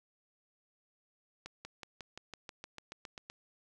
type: accelerating click train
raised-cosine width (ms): 0.2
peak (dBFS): -27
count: 13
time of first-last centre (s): 1.46-3.3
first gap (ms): 190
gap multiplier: 0.96
effects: none